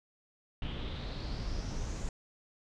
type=noise with low-pass filter sweep; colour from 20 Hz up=brown; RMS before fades=-37 dBFS; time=0.62-2.09 s; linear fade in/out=2 ms; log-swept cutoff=3100 to 7200 Hz; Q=5; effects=none